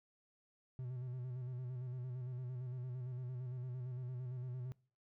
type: tone with vibrato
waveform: triangle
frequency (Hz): 125.8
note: B2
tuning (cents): +32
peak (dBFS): -39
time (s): 0.79-4.72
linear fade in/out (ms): 0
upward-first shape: square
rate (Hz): 8.8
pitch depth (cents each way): 43
effects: noise-tail reverb RT60 0.4 s tail -23 dB re dry